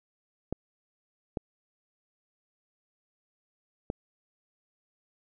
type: clicks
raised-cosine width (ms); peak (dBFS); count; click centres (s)
2; -17; 3; 0.526 / 1.372 / 3.901
effects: none